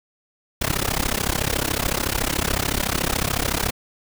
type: noise with amplitude modulation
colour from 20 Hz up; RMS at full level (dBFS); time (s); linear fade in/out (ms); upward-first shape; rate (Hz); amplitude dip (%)
pink; -19; 0.61-3.71; 10; sine; 33.8; 95
effects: none